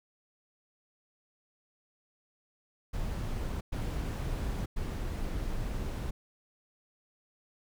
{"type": "noise bursts at uneven times", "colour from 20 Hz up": "brown", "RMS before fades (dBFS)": -34, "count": 3, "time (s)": [[2.93, 3.61], [3.72, 4.66], [4.76, 6.11]], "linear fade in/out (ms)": 10, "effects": []}